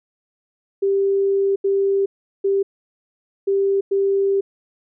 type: tone bursts at uneven times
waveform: sine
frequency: 393.6 Hz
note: G4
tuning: 7 cents sharp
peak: -15 dBFS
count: 5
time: 0.82-1.56 / 1.64-2.06 / 2.44-2.63 / 3.47-3.81 / 3.91-4.41 s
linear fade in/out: 10 ms
effects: none